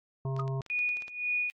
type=harmonic tone; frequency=134 Hz; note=C3; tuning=42 cents sharp; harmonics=1 / 3 / 5 / 7 / 8; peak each=-30 / -40 / -44 / -47 / -48 dBFS; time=0.25-0.61 s; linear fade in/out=2 ms
type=clicks; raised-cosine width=0.2 ms; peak=-31 dBFS; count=10; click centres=0.365 / 0.397 / 0.479 / 0.618 / 0.663 / 0.791 / 0.891 / 0.97 / 1.022 / 1.081 s
type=tone with exponential decay; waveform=sine; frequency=1242 Hz; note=D#6; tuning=3 cents flat; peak=-28 dBFS; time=0.39-0.47 s; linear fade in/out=5 ms; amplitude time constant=16 ms
type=tone with tremolo; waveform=sine; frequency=2461 Hz; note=D#7; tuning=20 cents flat; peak=-26 dBFS; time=0.7-1.5 s; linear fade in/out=0 ms; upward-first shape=sine; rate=1.9 Hz; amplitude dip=85%
effects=AAC 64 kbps

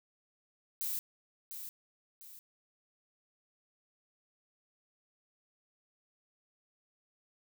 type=noise with echo; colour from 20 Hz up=violet; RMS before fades=-36 dBFS; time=0.81-0.99 s; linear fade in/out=0 ms; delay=700 ms; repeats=2; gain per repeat=-8 dB; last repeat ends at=2.39 s; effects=none

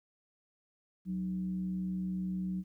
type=tone with frequency modulation; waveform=sine; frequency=185 Hz; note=F#3; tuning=in tune; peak=-32 dBFS; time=1.05-2.64 s; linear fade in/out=50 ms; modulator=121 Hz; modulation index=0.36; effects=high-pass 80 Hz 12 dB/octave + 12-bit

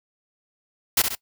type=noise with echo; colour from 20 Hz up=white; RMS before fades=-18 dBFS; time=0.97-1.02 s; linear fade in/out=5 ms; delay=66 ms; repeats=2; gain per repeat=-6 dB; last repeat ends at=1.152 s; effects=noise-tail reverb RT60 0.1 s tail -21 dB re dry

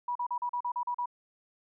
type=tone bursts; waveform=sine; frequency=972 Hz; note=B5; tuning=28 cents flat; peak=-29 dBFS; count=9; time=0.08-1.058 s; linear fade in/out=5 ms; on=74 ms; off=39 ms; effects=none

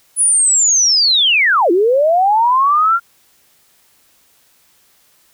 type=linear two-way sweep; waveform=sine; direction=down then up; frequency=10100 to 329.6 to 1403 Hz; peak=-9 dBFS; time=0.16-3 s; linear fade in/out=50 ms; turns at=1.71 s; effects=white hiss -54 dBFS RMS until 5.33 s

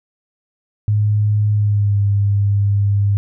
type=tone with pitch glide; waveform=sine; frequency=105 to 100.96 Hz; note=G#2 to G#2; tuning=+19 to -48 cents; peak=-12 dBFS; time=0.88-3.17 s; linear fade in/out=0 ms; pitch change=-67 cents; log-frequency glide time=1.52-2 s; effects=none

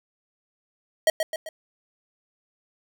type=tone with echo; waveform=square; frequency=636 Hz; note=D#5; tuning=38 cents sharp; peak=-16 dBFS; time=1.07-1.1 s; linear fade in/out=2 ms; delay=130 ms; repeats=3; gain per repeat=-6 dB; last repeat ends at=1.49 s; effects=none

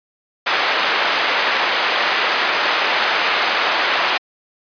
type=band-pass noise; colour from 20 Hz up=white; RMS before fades=-18 dBFS; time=0.46-4.18 s; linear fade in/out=10 ms; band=550 to 2500 Hz; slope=12 dB/octave; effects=resampled to 11025 Hz

